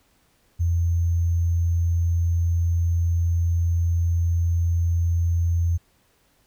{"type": "tone with sample-and-hold", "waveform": "sine", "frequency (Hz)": 85, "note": "F2", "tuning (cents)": -46, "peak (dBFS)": -18, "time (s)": [0.59, 5.78], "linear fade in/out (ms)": 20, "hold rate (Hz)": 6300, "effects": ["pink hiss -63 dBFS RMS until 6.46 s"]}